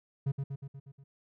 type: tone with echo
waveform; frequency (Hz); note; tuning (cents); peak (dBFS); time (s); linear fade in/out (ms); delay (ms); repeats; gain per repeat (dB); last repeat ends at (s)
triangle; 137.8; C#3; -10; -25; 0.26-0.32; 10; 120; 6; -4; 1.04
effects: none